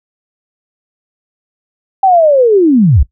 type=linear sweep; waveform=sine; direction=down; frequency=788 to 51 Hz; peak=-4 dBFS; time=2.03-3.03 s; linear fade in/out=5 ms; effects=noise-tail reverb RT60 0.1 s tail -18 dB re dry